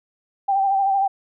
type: tone with vibrato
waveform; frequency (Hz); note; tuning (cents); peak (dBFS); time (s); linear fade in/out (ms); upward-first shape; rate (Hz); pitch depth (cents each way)
sine; 784; G5; 0; -16; 0.48-1.08; 10; sine; 13; 37
effects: none